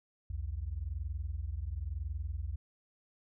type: tone pair together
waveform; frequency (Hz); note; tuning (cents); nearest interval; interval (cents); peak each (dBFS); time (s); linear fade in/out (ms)
sine; 62.2 / 83.16; B1 / E2; +13 / +16; perfect fourth; 503; -37 / -37; 0.3-2.56; 5
effects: tanh soft clip ceiling -27 dBFS